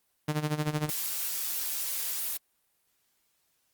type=tone with tremolo; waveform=sawtooth; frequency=151.4 Hz; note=D#3; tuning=47 cents flat; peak=-21 dBFS; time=0.28-0.9 s; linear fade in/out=5 ms; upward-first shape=sine; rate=13 Hz; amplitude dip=80%
type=noise; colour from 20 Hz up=blue; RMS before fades=-32 dBFS; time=0.89-2.37 s; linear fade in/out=2 ms
effects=white hiss -73 dBFS RMS until 3.73 s + Opus 32 kbps